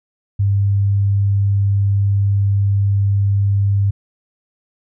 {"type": "tone", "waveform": "sine", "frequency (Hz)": 99.8, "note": "G2", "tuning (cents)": 32, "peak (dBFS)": -12, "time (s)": [0.39, 3.91], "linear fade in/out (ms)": 10, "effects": []}